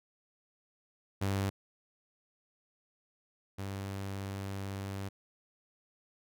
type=tone pair in turn; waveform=sawtooth; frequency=98 / 98 Hz; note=G2 / G2; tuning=0 / 0 cents; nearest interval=unison; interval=0 cents; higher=neither; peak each=-26 / -33 dBFS; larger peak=first; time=1.21-1.5 / 3.58-5.09 s; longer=second; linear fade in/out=10 ms; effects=none